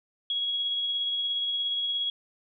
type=tone with tremolo; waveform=sine; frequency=3322 Hz; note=G#7; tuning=in tune; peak=-25 dBFS; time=0.3-2.1 s; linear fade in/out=2 ms; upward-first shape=sine; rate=17 Hz; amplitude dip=25%; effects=none